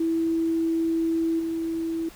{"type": "tone with level steps", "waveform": "sine", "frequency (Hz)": 328.2, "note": "E4", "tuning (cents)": -8, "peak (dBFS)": [-21, -25], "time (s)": [0, 2.09], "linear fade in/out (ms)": 5, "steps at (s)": 1.39, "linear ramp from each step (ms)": 10, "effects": ["pink hiss -48 dBFS RMS until 2.15 s"]}